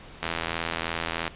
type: click train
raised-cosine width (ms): 0.3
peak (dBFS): -11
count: 88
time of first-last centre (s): 0.23-1.278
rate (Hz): 83
effects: pink hiss -46 dBFS RMS until 1.35 s + resampled to 8000 Hz